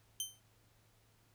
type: tone with exponential decay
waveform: 15% pulse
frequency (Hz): 3100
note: G7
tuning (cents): -20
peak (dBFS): -26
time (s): 0.2-0.4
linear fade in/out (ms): 1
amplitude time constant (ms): 43
effects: added 109 Hz sine -70 dBFS peak until 1.34 s + pink hiss -71 dBFS RMS until 1.34 s